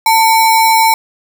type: tone with sample-and-hold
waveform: sine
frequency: 896 Hz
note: A5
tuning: 31 cents sharp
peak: -6 dBFS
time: 0.06-0.94 s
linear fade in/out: 2 ms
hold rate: 3150 Hz
effects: none